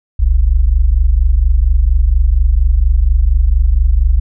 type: tone pair together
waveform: sine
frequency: 40.12 / 64.4 Hz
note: E1 / C2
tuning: -46 / -27 cents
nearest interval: minor sixth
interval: 819 cents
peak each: -10 dBFS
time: 0.19-4.2 s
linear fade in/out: 10 ms
effects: none